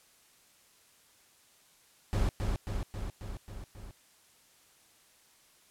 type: noise with echo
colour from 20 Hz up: brown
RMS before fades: -28 dBFS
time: 2.13-2.29 s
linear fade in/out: 0 ms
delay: 270 ms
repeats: 6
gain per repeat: -3 dB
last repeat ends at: 3.91 s
effects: white hiss -63 dBFS RMS until 5.7 s + low-pass 12000 Hz 12 dB/octave